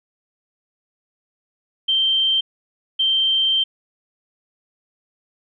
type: tone bursts at uneven times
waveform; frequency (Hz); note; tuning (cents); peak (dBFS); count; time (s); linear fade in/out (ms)
sine; 3136; G7; 0; -15; 2; 1.88-2.41 / 2.99-3.64; 10
effects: none